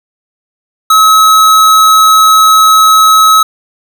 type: tone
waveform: square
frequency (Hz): 1285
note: E6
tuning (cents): -45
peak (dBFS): -3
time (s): 0.9-3.43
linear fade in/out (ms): 5
effects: none